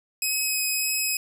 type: tone with vibrato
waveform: 10% pulse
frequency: 2541 Hz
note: D#7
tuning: 36 cents sharp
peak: -15 dBFS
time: 0.22-1.17 s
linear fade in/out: 2 ms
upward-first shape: sine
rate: 1.7 Hz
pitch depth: 9 cents each way
effects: none